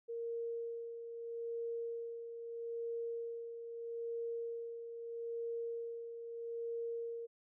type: tone with tremolo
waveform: sine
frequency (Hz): 464.8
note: A#4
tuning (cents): -5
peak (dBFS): -37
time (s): 0.08-7.27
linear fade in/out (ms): 20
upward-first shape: sine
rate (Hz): 0.78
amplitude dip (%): 55
effects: none